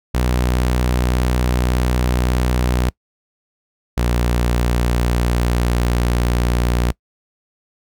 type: tone pair in turn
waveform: sawtooth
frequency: 61.74 / 59.84 Hz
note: B1 / A#1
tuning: 0 / +46 cents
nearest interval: minor second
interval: 54 cents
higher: first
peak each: -11 / -11 dBFS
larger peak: neither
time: 0.14-2.9 / 3.97-6.92 s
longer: second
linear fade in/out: 10 ms
effects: noise-tail reverb RT60 0.1 s tail -25 dB re dry